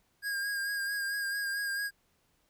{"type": "tone with vibrato", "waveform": "square", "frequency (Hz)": 1625, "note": "G#6", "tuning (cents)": -38, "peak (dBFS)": -32, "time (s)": [0.22, 1.91], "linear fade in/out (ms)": 50, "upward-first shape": "sine", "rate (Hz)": 4.5, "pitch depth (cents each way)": 28, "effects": ["pink hiss -72 dBFS RMS until 2.49 s"]}